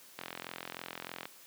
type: click train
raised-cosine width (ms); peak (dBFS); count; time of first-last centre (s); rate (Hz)
0.3; -23; 47; 0.19-1.255; 43.2
effects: white hiss -56 dBFS RMS until 1.46 s + high-pass 150 Hz 12 dB/octave